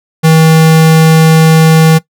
square tone, 160.1 Hz, D#3, 50 cents sharp, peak -3 dBFS, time 0.23-1.99 s, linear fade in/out 20 ms, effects noise-tail reverb RT60 0.1 s tail -19 dB re dry

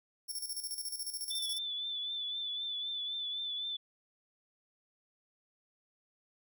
15% pulse tone with tremolo, 5470 Hz, F8, 37 cents flat, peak -30 dBFS, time 0.28-1.59 s, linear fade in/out 20 ms, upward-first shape square, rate 14 Hz, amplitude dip 65%
sine tone with vibrato, 3496 Hz, A7, 12 cents flat, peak -35 dBFS, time 1.3-3.77 s, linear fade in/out 10 ms, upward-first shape triangle, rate 3.9 Hz, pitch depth 46 cents each way
effects none

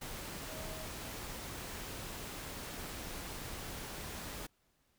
sine tone in noise, 633 Hz, D#5, 30 cents sharp, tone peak -49 dBFS, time 0.48-0.86 s, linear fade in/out 10 ms, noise pink, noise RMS -44 dBFS, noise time 0.01-4.47 s, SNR -8 dB, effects pink hiss -75 dBFS RMS until 4.98 s

